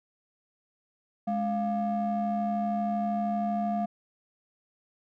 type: ring-modulated tone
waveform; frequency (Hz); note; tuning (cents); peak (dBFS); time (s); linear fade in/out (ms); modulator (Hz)
triangle; 245.2; B3; -12; -21; 1.27-3.86; 10; 454
effects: none